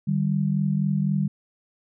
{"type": "tone pair together", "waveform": "sine", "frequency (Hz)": [150.99, 194.9], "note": ["D3", "G3"], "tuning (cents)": [48, -10], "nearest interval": "major third", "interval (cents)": 442, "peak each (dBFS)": -23, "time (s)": [0.07, 1.28], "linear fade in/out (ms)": 10, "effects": []}